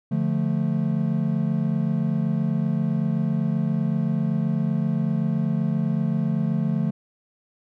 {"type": "chord", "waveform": "triangle", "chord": "D minor", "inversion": "none", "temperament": "equal", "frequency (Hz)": [146.83, 174.61, 220], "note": ["D3", "F3", "A3"], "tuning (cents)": [0, 0, 0], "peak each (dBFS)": -23, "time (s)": [0.11, 6.91], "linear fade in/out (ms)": 10, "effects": []}